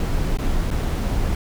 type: noise with dropouts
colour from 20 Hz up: brown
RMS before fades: -21 dBFS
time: 0-1.35 s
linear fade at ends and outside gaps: 2 ms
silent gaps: 0.373-0.386 / 0.705-0.711 s
effects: none